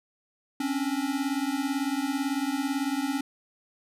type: beating tone pair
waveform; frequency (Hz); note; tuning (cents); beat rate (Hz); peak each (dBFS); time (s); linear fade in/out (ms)
square; 267.1 / 285.1; C4 / C#4; +36 / +49; 18; -30; 0.6-3.21; 5
effects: resampled to 32000 Hz

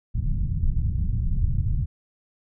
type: low-pass noise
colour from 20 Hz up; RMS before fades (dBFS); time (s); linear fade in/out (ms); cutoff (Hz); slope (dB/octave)
pink; -23; 0.14-1.86; 20; 140; 24
effects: none

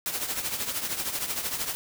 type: noise with tremolo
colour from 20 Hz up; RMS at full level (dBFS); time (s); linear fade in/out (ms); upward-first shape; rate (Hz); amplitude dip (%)
white; -28; 0.06-1.75; 0; triangle; 13; 70
effects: none

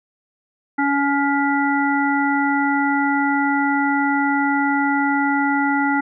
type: harmonic tone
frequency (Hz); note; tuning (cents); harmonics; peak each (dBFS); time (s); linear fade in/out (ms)
281.7; C#4; +28; 1 / 3 / 5 / 7; -19 / -21 / -23 / -25; 0.78-6.01; 10
effects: none

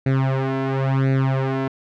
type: tone with flanger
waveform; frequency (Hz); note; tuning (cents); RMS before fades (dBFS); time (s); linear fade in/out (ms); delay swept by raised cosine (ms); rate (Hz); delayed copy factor
sawtooth; 133.8; C3; +39; -20; 0.06-1.68; 5; 0.47 to 2.97; 0.96; +0.95
effects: low-pass 2000 Hz 12 dB/octave

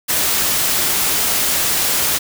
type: noise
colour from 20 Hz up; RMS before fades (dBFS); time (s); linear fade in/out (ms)
white; -17; 0.08-2.19; 20
effects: none

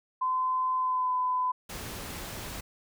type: tone with pitch glide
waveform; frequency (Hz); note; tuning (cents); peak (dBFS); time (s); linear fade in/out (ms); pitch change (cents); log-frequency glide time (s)
sine; 1025 to 1007.4; C6 to B5; -36 to +34; -25; 0.21-1.52; 10; -30; 0.77-1.13
type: noise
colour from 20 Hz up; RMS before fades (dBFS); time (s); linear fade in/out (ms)
pink; -39; 1.69-2.61; 10
effects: none

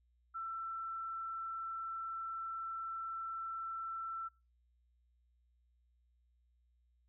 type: tone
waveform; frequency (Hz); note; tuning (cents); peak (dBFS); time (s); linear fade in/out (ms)
sine; 1338; E6; +25; -39; 0.34-4.29; 20
effects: noise-tail reverb RT60 0.3 s tail -25 dB re dry + added 60 Hz sine -70 dBFS peak until 7.08 s

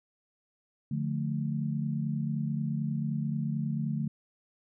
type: chord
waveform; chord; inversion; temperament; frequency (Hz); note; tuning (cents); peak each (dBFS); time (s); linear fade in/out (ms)
sine; D minor; none; just; 146.83 / 176.2 / 220.2; D3 / F3 / A3; 0 / +16 / +2; -31 / -36 / -33; 0.91-4.08; 5
effects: none

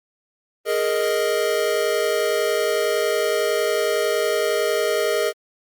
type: chord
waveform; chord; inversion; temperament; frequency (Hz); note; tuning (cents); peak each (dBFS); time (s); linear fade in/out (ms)
square; Ab suspended second; none; equal; 415.3 / 466.2 / 622.3; Ab4 / Bb4 / Eb5; 0 / 0 / 0; -24; 0.65-5.33; 50
effects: Opus 32 kbps

